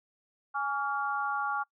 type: chord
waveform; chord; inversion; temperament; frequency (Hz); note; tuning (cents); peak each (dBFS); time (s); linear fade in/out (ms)
sine; Db major; second; equal with one note detuned; 830.6 / 1137.9 / 1396.9; Ab5 / Db6 / F6; 0 / +45 / 0; -33; 0.54-1.64; 20
effects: noise-tail reverb RT60 0.1 s tail -24 dB re dry